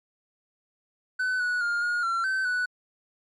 triangle tone with pitch steps, 1508 / 1469 / 1411 / 1434 / 1360 / 1539 / 1482 Hz, F#6 / F#6 / F6 / F6 / F6 / G6 / F#6, +32 / -13 / +17 / +45 / -46 / -32 / +2 cents, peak -22 dBFS, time 1.19-2.66 s, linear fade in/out 10 ms, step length 210 ms, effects MP3 48 kbps

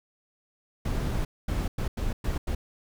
brown noise bursts at uneven times, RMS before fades -28 dBFS, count 6, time 0.85-1.25 / 1.48-1.68 / 1.78-1.88 / 1.97-2.13 / 2.24-2.38 / 2.47-2.55 s, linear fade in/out 5 ms, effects none

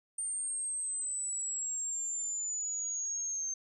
sine exponential sweep, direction down, 8820 to 6300 Hz, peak -33 dBFS, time 0.18-3.54 s, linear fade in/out 5 ms, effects none

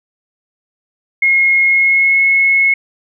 sine tone with pitch glide, 2156 to 2181 Hz, C#7 to C#7, -49 to -29 cents, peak -8 dBFS, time 1.22-2.74 s, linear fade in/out 5 ms, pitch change +20 cents, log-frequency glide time 1.65-2.21 s, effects none

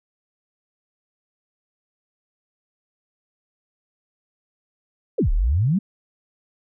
sine exponential two-way sweep, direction down then up, 587.3 to 32 to 212.7 Hz, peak -16 dBFS, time 5.18-5.79 s, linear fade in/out 10 ms, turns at 5.31 s, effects none

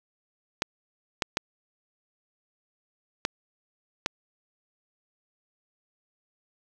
clicks, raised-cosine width 0.2 ms, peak -7 dBFS, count 5, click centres 0.621 / 1.222 / 1.371 / 3.251 / 4.061 s, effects none

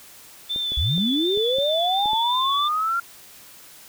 sine tone with vibrato, 3520 Hz, A7, in tune, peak -23 dBFS, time 0.49-2.69 s, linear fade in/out 20 ms, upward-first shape triangle, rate 2.8 Hz, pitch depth 40 cents each way
clicks, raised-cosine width 2 ms, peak -24 dBFS, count 7, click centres 0.561 / 0.72 / 0.98 / 1.374 / 1.585 / 2.058 / 2.133 s
sine linear sweep, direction up, 55 to 1396.9 Hz, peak -20 dBFS, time 0.77-3 s, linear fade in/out 5 ms
effects white hiss -46 dBFS RMS until 3.88 s

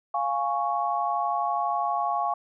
sine chord, Db major, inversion first, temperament equal, 698.5 / 830.6 / 1108.7 Hz, F5 / Ab5 / Db6, 0 / 0 / 0 cents, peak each -28 dBFS, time 0.14-2.34 s, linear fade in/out 5 ms, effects none

